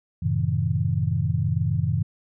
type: chord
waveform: sine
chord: F# diminished seventh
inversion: none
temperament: just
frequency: 92.5 / 111 / 133.2 / 159.84 Hz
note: F#2 / A2 / C3 / Eb3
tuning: 0 / +16 / +31 / +47 cents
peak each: -26 dBFS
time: 0.22-2.03 s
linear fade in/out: 10 ms
effects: none